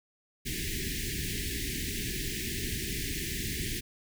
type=band-stop noise; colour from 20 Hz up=pink; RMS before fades=-34 dBFS; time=0.45-3.81 s; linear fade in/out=20 ms; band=420 to 1700 Hz; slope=96 dB/octave; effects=none